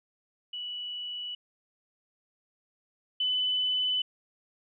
sine tone pair in turn, 2949 / 3006 Hz, F#7 / F#7, -6 / +27 cents, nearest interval unison, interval 33 cents, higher second, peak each -34 / -25 dBFS, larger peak second, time 0.53-1.35 / 3.2-4.02 s, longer neither, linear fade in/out 5 ms, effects none

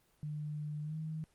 sine tone with pitch glide, 150.1 to 157.29 Hz, D3 to D#3, +38 to +19 cents, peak -37 dBFS, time 0.23-1.24 s, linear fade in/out 0 ms, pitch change +81 cents, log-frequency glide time 0.83-0.96 s, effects pink hiss -71 dBFS RMS until 1.34 s + Opus 24 kbps

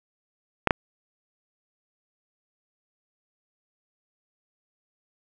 clicks, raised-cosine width 0.5 ms, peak -3 dBFS, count 2, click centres 0.673 / 0.708 s, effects none

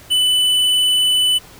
sine tone with tanh clipping, 2993 Hz, F#7, 19 cents sharp, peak -14 dBFS, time 0.1-1.39 s, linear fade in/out 20 ms, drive 11 dB, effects pink hiss -42 dBFS RMS until 1.59 s

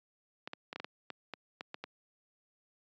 clicks, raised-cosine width 0.3 ms, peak -24 dBFS, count 11, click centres 0.475 / 0.534 / 0.729 / 0.76 / 0.8 / 0.845 / 1.103 / 1.337 / 1.609 / 1.744 / 1.84 s, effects high-pass 200 Hz 12 dB/octave + resampled to 16000 Hz

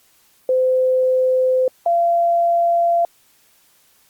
sine tone pair in turn, 514 / 685.1 Hz, C5 / F5, -31 / -33 cents, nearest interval perfect fourth, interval 498 cents, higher second, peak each -13 dBFS, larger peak neither, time 0.49-1.68 / 1.86-3.05 s, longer neither, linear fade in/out 2 ms, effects white hiss -56 dBFS RMS until 4.09 s + Opus 48 kbps

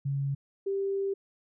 sine tone pair in turn, 138.9 / 392.9 Hz, C#3 / G4, +4 / +4 cents, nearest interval octave + tritone, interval 1800 cents, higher second, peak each -27 dBFS, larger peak neither, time 0.05-0.35 / 0.66-1.14 s, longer second, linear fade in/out 10 ms, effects none

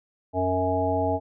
harmonic tone with a mistuned harmonic, 92.5 Hz, F#2, in tune, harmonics 1 / 3 / 5 / 7 / 9, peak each -29 / -29 / -29 / -26 / -28 dBFS, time 0.33-1.2 s, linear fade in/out 50 ms, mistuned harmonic 5, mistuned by -20 cents, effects none

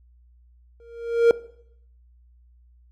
triangle tone with exponential growth, 466.5 Hz, A#4, 1 cent sharp, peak -7 dBFS, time 0.8-1.31 s, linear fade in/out 1 ms, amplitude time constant 110 ms, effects noise-tail reverb RT60 0.7 s tail -19 dB re dry + added 60 Hz sine -52 dBFS peak until 2.91 s

